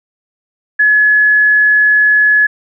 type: tone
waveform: sine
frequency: 1700 Hz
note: G#6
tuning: 40 cents sharp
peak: -6 dBFS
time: 0.79-2.47 s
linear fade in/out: 10 ms
effects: none